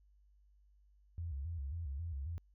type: tone with vibrato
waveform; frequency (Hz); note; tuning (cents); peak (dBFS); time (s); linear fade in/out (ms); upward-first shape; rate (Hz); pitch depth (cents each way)
sine; 76; D#2; -40; -38; 1.18-2.38; 0; square; 3.7; 180
effects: added 50 Hz sine -64 dBFS peak until 2.54 s